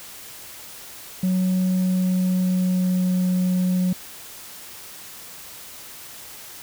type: tone with pitch glide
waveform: sine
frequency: 185 to 182.56 Hz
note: F#3 to F#3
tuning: 0 to -23 cents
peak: -15 dBFS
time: 1.23-3.93 s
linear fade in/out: 5 ms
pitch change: -23 cents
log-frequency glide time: 1.44-3.29 s
effects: tanh soft clip ceiling -17 dBFS + white hiss -40 dBFS RMS until 6.62 s